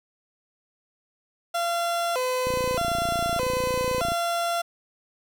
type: tone with vibrato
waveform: 30% pulse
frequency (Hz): 590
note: D5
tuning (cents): +8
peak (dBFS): -21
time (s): 1.54-4.62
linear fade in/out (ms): 10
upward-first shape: square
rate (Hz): 0.81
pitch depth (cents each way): 260
type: click train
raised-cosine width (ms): 3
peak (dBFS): -20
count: 49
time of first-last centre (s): 2.47-4.119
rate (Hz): 29.1
effects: none